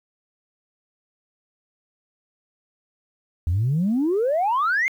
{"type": "exponential sweep", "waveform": "sine", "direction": "up", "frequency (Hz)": [79.3, 2176], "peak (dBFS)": -17, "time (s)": [3.47, 4.88], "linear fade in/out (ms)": 0, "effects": ["tanh soft clip ceiling -15 dBFS", "9-bit"]}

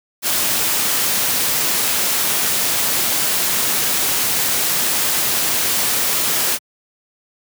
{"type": "noise", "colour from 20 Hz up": "white", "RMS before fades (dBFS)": -18, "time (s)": [0.22, 6.59], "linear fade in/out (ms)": 50, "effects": ["high-pass 100 Hz 12 dB/octave"]}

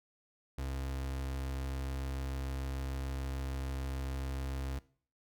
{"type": "tone", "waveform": "35% pulse", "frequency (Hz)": 66.8, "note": "C2", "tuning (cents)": 36, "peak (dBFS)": -34, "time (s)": [0.58, 4.79], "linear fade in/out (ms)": 5, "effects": ["noise-tail reverb RT60 0.5 s tail -20 dB re dry"]}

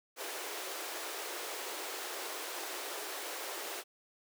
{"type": "high-pass noise", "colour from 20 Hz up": "pink", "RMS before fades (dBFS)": -41, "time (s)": [0.16, 3.84], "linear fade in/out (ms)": 50, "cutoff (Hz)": 340, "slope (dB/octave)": 48, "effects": []}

